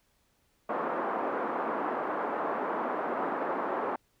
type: band-pass noise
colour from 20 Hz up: white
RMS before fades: -32 dBFS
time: 0.69-3.96 s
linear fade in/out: 5 ms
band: 250 to 1200 Hz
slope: 24 dB/octave
effects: pink hiss -71 dBFS RMS until 4.2 s